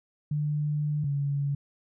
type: tone pair in turn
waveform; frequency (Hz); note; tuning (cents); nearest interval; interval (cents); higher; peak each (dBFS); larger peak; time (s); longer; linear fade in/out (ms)
sine; 148.9 / 141.59; D3 / C#3; +24 / +37; minor second; 87; first; -25; neither; 0.31-1.04 / 1.04-1.55; first; 5
effects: none